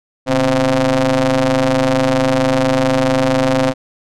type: ring-modulated tone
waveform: sawtooth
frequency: 127.6 Hz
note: C3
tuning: 43 cents flat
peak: -5 dBFS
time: 0.26-3.74 s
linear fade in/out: 50 ms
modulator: 395 Hz
effects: low-pass 7000 Hz 12 dB/octave